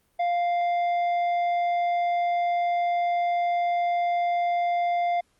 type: tone with tanh clipping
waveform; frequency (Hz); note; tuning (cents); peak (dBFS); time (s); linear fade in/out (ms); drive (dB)
sine; 698.5; F5; 0; -23; 0.19-5.21; 10; 7
effects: pink hiss -68 dBFS RMS until 5.39 s + Opus 32 kbps